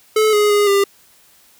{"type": "tone with pitch steps", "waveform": "square", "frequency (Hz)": [432.7, 417.3, 412.3, 398.7], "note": ["A4", "G#4", "G#4", "G4"], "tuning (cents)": [-29, 8, -13, 29], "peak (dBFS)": -12, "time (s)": [0.16, 0.84], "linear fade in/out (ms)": 5, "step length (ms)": 170, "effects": ["white hiss -51 dBFS RMS until 1.59 s"]}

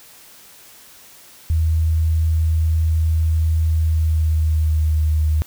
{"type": "tone with pitch glide", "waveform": "sine", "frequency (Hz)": [80.2, 77.16], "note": ["E2", "D#2"], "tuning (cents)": [-47, -14], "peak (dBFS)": -14, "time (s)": [1.5, 5.42], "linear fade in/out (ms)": 0, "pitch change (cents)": -67, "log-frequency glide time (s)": [3.66, 5.15], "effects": ["white hiss -45 dBFS RMS until 5.46 s"]}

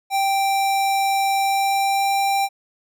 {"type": "tone with pitch glide", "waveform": "square", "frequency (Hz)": [784, 789], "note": ["G5", "G5"], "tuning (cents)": [0, 11], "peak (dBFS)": -18, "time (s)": [0.1, 2.49], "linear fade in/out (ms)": 50, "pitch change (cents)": 11, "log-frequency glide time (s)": [1.4, 2.09], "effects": []}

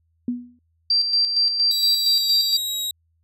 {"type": "tone with exponential decay", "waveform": "sine", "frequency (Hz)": 244, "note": "B3", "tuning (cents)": -21, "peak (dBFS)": -18, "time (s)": [0.28, 0.59], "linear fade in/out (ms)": 2, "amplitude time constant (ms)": 67}
{"type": "tone with tremolo", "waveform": "sine", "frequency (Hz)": 4707, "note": "D8", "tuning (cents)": 3, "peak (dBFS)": -15, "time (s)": [0.9, 2.57], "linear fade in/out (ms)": 5, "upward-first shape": "square", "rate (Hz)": 4.3, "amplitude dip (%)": 50}
{"type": "tone with pitch glide", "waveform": "sawtooth", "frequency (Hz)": [3900, 3826], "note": ["B7", "A#7"], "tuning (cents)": [-23, 44], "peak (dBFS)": -21, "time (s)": [1.71, 2.91], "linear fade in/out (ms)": 2, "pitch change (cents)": -33, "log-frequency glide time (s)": [2.01, 2.24]}
{"effects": ["added 82 Hz sine -63 dBFS peak until 3.23 s"]}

